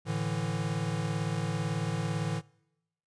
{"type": "chord", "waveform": "square", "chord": "A suspended fourth", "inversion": "none", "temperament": "equal", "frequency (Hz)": [110, 146.83, 164.81], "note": ["A2", "D3", "E3"], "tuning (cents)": [0, 0, 0], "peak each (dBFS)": [-35, -35, -34], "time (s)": [0.05, 2.42], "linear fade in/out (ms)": 50, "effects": ["noise-tail reverb RT60 0.9 s tail -25 dB re dry", "resampled to 22050 Hz"]}